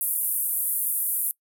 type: band-pass noise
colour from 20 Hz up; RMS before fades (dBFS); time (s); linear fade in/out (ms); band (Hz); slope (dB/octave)
pink; -26; 0.01-1.31; 0; 10000 to 15000; 48
effects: noise-tail reverb RT60 0.1 s tail -23 dB re dry